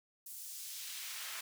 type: noise with high-pass filter sweep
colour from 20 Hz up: pink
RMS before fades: -45 dBFS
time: 0.26-1.41 s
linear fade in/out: 5 ms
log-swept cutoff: 9800 to 1300 Hz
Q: 0.81
effects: none